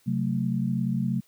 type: chord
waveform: sine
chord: F# diminished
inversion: second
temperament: just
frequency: 133.2 / 185 / 222 Hz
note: C3 / F#3 / A3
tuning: +31 / 0 / +16 cents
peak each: -28 dBFS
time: 0.06-1.21 s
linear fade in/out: 20 ms
effects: white hiss -63 dBFS RMS until 1.27 s